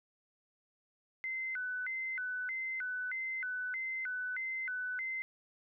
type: tone with vibrato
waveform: sine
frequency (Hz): 1760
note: A6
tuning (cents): 0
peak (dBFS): -35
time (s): 1.24-5.22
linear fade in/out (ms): 0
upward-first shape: square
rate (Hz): 1.6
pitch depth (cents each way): 280
effects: none